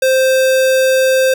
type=tone; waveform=square; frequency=523.3 Hz; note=C5; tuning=in tune; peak=-10 dBFS; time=0.02-1.34 s; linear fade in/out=5 ms; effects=none